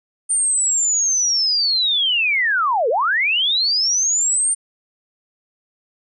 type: linear two-way sweep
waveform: sine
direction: down then up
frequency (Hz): 8990 to 419.9 to 8990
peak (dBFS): -15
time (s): 0.29-4.55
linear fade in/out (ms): 20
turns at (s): 2.89
effects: none